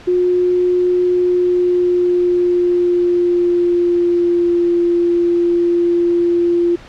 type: tone with pitch glide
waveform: sine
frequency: 359.2 to 345.8 Hz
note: F4 to F4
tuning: +49 to -17 cents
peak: -11 dBFS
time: 0.07-6.76 s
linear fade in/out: 10 ms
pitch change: -66 cents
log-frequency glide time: 1.06-4.77 s
effects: pink hiss -39 dBFS RMS until 6.88 s + low-pass 4000 Hz 12 dB/octave